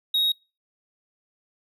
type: tone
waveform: triangle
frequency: 3775 Hz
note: A#7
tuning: 21 cents sharp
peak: -18 dBFS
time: 0.14-0.32 s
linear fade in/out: 5 ms
effects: noise-tail reverb RT60 0.3 s tail -26 dB re dry